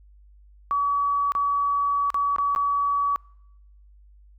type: tone with dropouts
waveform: sine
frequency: 1138 Hz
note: C#6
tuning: 45 cents sharp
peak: -20 dBFS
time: 0.71-3.16 s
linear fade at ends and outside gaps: 0 ms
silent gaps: 1.32-1.351 / 2.103-2.144 / 2.362-2.384 / 2.55-2.561 s
effects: noise-tail reverb RT60 0.8 s tail -26 dB re dry + added 50 Hz sine -49 dBFS peak until 4.38 s